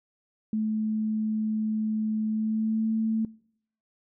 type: tone with pitch glide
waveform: sine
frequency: 216.8 to 221.5 Hz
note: A3 to A3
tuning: -25 to +12 cents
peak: -24 dBFS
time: 0.53-3.25 s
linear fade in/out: 2 ms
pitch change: +37 cents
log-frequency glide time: 2.27-2.9 s
effects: noise-tail reverb RT60 0.7 s tail -24 dB re dry